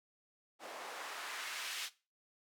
white noise with band-pass filter sweep, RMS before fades -44 dBFS, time 0.59-1.9 s, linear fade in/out 50 ms, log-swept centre 530 to 3200 Hz, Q 0.95, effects noise-tail reverb RT60 0.3 s tail -18 dB re dry + high-pass 300 Hz 12 dB/octave

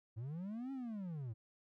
triangle linear two-way sweep, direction up then down, 103.83 to 275.4 to 103.83 Hz, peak -39 dBFS, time 0.16-1.34 s, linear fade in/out 20 ms, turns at 0.72 s, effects none

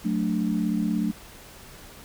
sine chord, D major, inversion first, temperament just, 183.54 / 220.2 / 293.7 Hz, F#3 / A3 / D4, -14 / +2 / 0 cents, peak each -27 / -25 / -29 dBFS, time 0.04-1.12 s, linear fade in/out 20 ms, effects pink hiss -46 dBFS RMS until 2.04 s

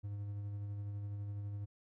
triangle tone with tremolo, 101.9 Hz, G#2, 32 cents flat, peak -36 dBFS, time 0.03-1.66 s, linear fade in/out 20 ms, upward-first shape sine, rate 12 Hz, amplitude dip 25%, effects none

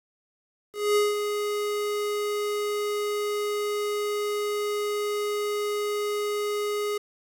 square tone with ADSR envelope, 415.3 Hz, G#4, in tune, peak -19 dBFS, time 0.73-6.98 s, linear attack 230 ms, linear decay 180 ms, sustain -7 dB, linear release 7 ms, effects resampled to 32000 Hz + 8-bit

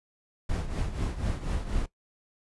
brown noise with tremolo, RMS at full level -27 dBFS, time 0.49-1.86 s, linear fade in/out 5 ms, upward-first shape triangle, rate 4.1 Hz, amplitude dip 75%, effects noise-tail reverb RT60 0.1 s tail -17 dB re dry + resampled to 24000 Hz

